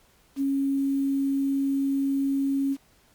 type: tone with quantisation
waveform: sine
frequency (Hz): 274.7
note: C#4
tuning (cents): -16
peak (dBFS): -22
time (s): 0.36-2.77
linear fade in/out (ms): 50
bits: 8
effects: pink hiss -61 dBFS RMS until 3.14 s + Opus 48 kbps